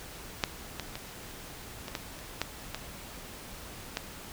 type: clicks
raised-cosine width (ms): 0.2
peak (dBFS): -8 / -16 / -19 / -30 / -21 / -15 / -27 / -11 / -16 / -13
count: 10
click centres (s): 0.438 / 0.797 / 0.955 / 1.311 / 1.882 / 1.952 / 2.19 / 2.416 / 2.746 / 3.971
effects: pink hiss -45 dBFS RMS until 4.32 s